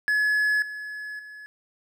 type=tone with level steps; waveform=triangle; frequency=1701 Hz; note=G#6; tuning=41 cents sharp; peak=-18 / -31 / -38 dBFS; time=0.08-1.46 s; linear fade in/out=0 ms; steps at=0.62 / 1.19 s; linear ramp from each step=2 ms; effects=none